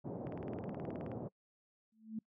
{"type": "band-pass noise", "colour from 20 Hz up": "pink", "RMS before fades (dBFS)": -43, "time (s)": [0.04, 1.29], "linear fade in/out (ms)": 20, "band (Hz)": [110, 670], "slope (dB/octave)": 24}
{"type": "click train", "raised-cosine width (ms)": 0.5, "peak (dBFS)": -36, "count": 17, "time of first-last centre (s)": [0.27, 1.117], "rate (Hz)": 18.9}
{"type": "tone with exponential growth", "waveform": "sine", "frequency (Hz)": 220, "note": "A3", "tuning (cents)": 0, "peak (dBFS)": -35, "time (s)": [1.92, 2.19], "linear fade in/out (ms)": 5, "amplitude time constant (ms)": 57}
{"effects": ["noise-tail reverb RT60 0.1 s tail -26 dB re dry"]}